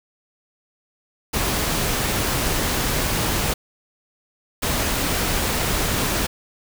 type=noise bursts at uneven times; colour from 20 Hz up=pink; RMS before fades=-22 dBFS; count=2; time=1.33-3.54 / 4.62-6.27 s; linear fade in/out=10 ms; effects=none